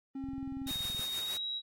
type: tone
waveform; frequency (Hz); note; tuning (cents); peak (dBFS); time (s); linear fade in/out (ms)
triangle; 270; C#4; -45; -35; 0.15-0.71; 5
type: click train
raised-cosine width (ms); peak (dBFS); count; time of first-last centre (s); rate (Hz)
5; -34; 17; 0.24-0.995; 21.2
type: tone with pitch glide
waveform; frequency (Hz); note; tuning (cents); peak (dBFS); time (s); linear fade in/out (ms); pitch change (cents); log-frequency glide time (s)
sine; 3729 to 3858; A#7 to B7; 0 to -41; -34; 0.66-1.62; 50; +59; 1.17-1.45
type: noise with tremolo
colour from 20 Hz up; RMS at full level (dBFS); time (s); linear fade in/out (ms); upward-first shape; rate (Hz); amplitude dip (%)
white; -42; 0.67-1.37; 0; sine; 6.4; 45
effects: AAC 48 kbps